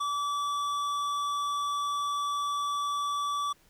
sine tone with tanh clipping, 1153 Hz, D6, 32 cents flat, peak -30 dBFS, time 0-3.53 s, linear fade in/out 10 ms, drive 14 dB, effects pink hiss -63 dBFS RMS until 3.69 s

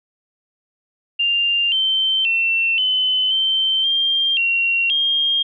sine tone with pitch steps, 2794 / 3103 / 2699 / 3034 / 3108 / 3191 / 2744 / 3224 Hz, F7 / G7 / E7 / F#7 / G7 / G7 / F7 / G7, 0 / -18 / +40 / +43 / -16 / +30 / -31 / +48 cents, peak -15 dBFS, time 1.19-5.43 s, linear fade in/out 10 ms, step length 530 ms, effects none

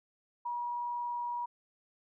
sine tone with frequency modulation, 961 Hz, B5, 48 cents flat, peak -33 dBFS, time 0.45-1.46 s, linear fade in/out 10 ms, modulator 21.4 Hz, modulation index 0.22, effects none

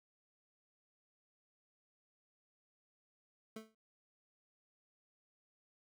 25% pulse tone with exponential decay, 220 Hz, A3, in tune, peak -39 dBFS, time 3.56-3.75 s, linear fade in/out 5 ms, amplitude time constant 40 ms, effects none

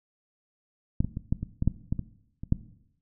clicks, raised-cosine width 5 ms, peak -11 / -16 / -19 / -12 / -19 / -14 / -9 / -14 / -18 / -23 / -9 dBFS, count 11, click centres 1.005 / 1.046 / 1.171 / 1.325 / 1.43 / 1.624 / 1.676 / 1.925 / 1.993 / 2.435 / 2.524 s, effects noise-tail reverb RT60 0.8 s tail -17 dB re dry

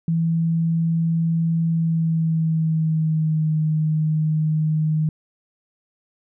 sine tone with pitch glide, 164.81 to 155.56 Hz, E3 to D#3, 0 to 0 cents, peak -17 dBFS, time 0.08-5.09 s, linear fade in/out 2 ms, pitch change -100 cents, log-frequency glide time 1.67-3.55 s, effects none

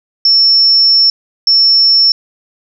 sine tone bursts at uneven times, 5400 Hz, E8, 41 cents sharp, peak -5 dBFS, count 2, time 0.25-1.1 / 1.47-2.12 s, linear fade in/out 2 ms, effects none

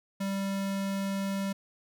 square tone, 195.9 Hz, G3, 1 cent flat, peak -30 dBFS, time 0.2-1.53 s, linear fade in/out 10 ms, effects none

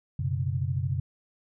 sine chord, F# suspended fourth, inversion none, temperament equal with one note detuned, 92.5 / 124.98 / 138.59 Hz, F#2 / B2 / C#3, 0 / +21 / 0 cents, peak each -30 dBFS, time 0.19-1 s, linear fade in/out 5 ms, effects none

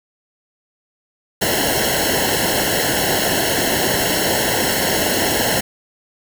pink noise with comb filter, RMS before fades -18 dBFS, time 1.41-5.61 s, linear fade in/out 10 ms, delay 0.83 ms, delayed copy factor -1, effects none

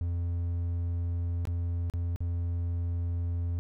triangle tone with dropouts, 86.1 Hz, F2, 24 cents flat, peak -26 dBFS, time 0.01-3.59 s, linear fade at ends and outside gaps 0 ms, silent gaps 1.453-1.472 / 1.899-1.937 / 2.16-2.205 s, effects none

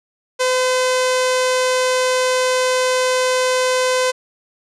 sawtooth tone with low-pass filter, 510 Hz, C5, 44 cents flat, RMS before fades -17 dBFS, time 0.39-4.12 s, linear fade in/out 20 ms, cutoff 7900 Hz, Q 1.4, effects none

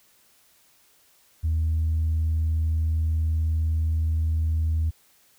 sine tone, 79.8 Hz, D#2, 44 cents sharp, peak -19 dBFS, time 1.43-4.91 s, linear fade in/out 20 ms, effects tanh soft clip ceiling -18 dBFS + white hiss -60 dBFS RMS until 5.38 s

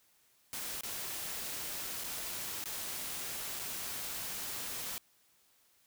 white noise with dropouts, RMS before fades -40 dBFS, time 0.53-4.98 s, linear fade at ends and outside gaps 0 ms, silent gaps 0.809-0.834 / 2.038-2.042 / 2.64-2.657 / 3.592-3.596 s, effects white hiss -69 dBFS RMS until 5.86 s

